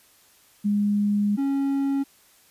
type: tone pair in turn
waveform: sine / triangle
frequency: 205.4 / 275.8 Hz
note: G#3 / C#4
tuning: -19 / -9 cents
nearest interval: perfect fourth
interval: 510 cents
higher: second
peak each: -19 / -19 dBFS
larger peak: neither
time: 0.64-1.37 / 1.37-2.04 s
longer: first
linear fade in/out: 20 ms
effects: white hiss -57 dBFS RMS until 2.5 s + resampled to 32000 Hz